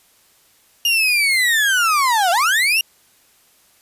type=linear two-way sweep; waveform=35% pulse; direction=down then up; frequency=2851 to 671 to 2851 Hz; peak=-12 dBFS; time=0.85-2.81 s; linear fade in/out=2 ms; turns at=2.31 s; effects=white hiss -55 dBFS RMS until 3.81 s + resampled to 32000 Hz